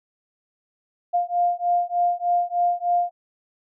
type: beating tone pair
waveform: sine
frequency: 701 / 704.3 Hz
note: F5 / F5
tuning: +6 / +14 cents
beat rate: 3.3 Hz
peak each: -22 dBFS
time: 1.13-3.11 s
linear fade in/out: 20 ms
effects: none